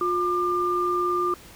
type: tone pair together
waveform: sine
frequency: 355.9 / 1197 Hz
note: F4 / D6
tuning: +33 / +33 cents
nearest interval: octave + major sixth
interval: 2100 cents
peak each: -25 / -23 dBFS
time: 0.01-1.34 s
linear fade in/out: 2 ms
effects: pink hiss -47 dBFS RMS until 1.55 s